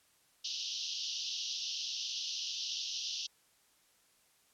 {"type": "band-pass noise", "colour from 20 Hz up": "white", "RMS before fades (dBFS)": -39, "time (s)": [0.44, 3.27], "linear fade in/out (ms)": 10, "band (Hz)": [2800, 6000], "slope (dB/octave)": 96, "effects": ["white hiss -69 dBFS RMS until 4.53 s", "low-pass 12000 Hz 12 dB/octave"]}